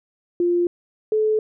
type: tone pair in turn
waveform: sine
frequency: 349.2 / 431.9 Hz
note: F4 / A4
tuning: 0 / -32 cents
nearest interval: major third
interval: 368 cents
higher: second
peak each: -16 dBFS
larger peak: neither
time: 0.4-0.67 / 1.12-1.39 s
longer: neither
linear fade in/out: 2 ms
effects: none